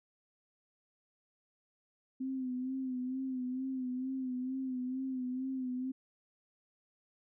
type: tone with vibrato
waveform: sine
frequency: 257.9 Hz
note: C4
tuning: 25 cents flat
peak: -34 dBFS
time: 2.2-5.92 s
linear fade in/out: 10 ms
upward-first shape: sine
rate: 2.2 Hz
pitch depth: 50 cents each way
effects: none